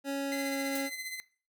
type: tone with pitch glide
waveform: 25% pulse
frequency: 277.2 to 274.3 Hz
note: C#4 to C#4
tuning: 0 to -18 cents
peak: -28 dBFS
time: 0.04-0.9 s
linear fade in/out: 50 ms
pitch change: -18 cents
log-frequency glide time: 0.27-0.54 s
type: tone with tremolo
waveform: sawtooth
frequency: 2046 Hz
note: C7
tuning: 39 cents flat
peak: -31 dBFS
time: 0.32-1.2 s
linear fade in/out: 0 ms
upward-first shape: sine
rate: 15 Hz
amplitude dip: 50%
type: noise with exponential decay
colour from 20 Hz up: blue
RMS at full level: -34 dBFS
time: 0.75-0.9 s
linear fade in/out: 5 ms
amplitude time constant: 32 ms
effects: noise-tail reverb RT60 0.4 s tail -20 dB re dry